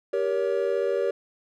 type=chord; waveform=triangle; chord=G diminished; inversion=none; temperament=just; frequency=392 / 470.4 / 564.5 Hz; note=G4 / Bb4 / Db5; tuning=0 / +16 / +31 cents; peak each=-25 dBFS; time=0.13-1.11 s; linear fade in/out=5 ms; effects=none